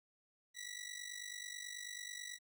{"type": "ring-modulated tone", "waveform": "15% pulse", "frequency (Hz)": 1949, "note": "B6", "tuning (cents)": -23, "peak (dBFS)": -36, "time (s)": [0.54, 2.39], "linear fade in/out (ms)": 50, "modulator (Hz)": 24.6, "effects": ["13-bit"]}